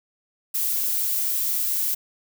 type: noise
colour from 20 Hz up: violet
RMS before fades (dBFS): -24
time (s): 0.54-1.95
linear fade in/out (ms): 10
effects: none